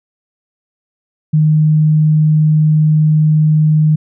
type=tone; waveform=sine; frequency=154.2 Hz; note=D#3; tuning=15 cents flat; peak=-7 dBFS; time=1.33-3.96 s; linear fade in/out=10 ms; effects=none